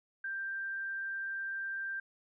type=tone; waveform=sine; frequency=1578 Hz; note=G6; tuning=11 cents sharp; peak=-35 dBFS; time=0.24-2 s; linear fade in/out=5 ms; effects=none